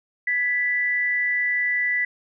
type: tone pair together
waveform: sine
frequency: 1688 / 1976.9 Hz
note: G#6 / B6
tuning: +28 / +1 cents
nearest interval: minor third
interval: 273 cents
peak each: -31 / -20 dBFS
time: 0.27-2.05 s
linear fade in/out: 5 ms
effects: none